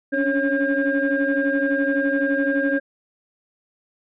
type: tone cluster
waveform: sine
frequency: 276 / 287.8 / 549 / 1609 Hz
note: C#4 / D4 / C#5 / G6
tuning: -7 / -35 / -17 / +45 cents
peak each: -23 dBFS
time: 0.12-2.8 s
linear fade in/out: 20 ms
effects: tanh soft clip ceiling -10 dBFS